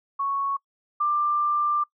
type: tone pair in turn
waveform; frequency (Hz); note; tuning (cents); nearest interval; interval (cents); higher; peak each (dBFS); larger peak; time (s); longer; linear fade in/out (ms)
sine; 1108.7 / 1186.2; C#6 / D6; 0 / +17; minor second; 117; second; -23 / -20; second; 0.19-0.57 / 1-1.84; second; 10
effects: noise-tail reverb RT60 0.1 s tail -25 dB re dry